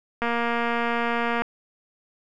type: click train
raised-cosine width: 0.5 ms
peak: -11 dBFS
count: 283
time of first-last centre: 0.22-1.42 s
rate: 235 Hz
effects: none